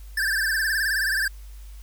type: tone with vibrato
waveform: square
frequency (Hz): 1661.2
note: G#6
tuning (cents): 0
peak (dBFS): -22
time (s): 0.17-1.28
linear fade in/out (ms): 5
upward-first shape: sine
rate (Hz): 19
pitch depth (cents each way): 130
effects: added 50 Hz sine -38 dBFS peak until 1.82 s + white hiss -55 dBFS RMS until 1.82 s